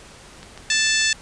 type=click train; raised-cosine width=0.2 ms; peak=-21 dBFS; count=5; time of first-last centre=0.43-1.014 s; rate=6.85 Hz
type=harmonic tone; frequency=880 Hz; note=A5; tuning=in tune; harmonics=2 / 3 / 4 / 5 / 6 / 7 / 8 / 9; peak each=-22 / -24 / -25 / -26 / -27 / -27 / -28 / -29 dBFS; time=0.7-1.13 s; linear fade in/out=2 ms
effects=pink hiss -44 dBFS RMS until 1.21 s + resampled to 22050 Hz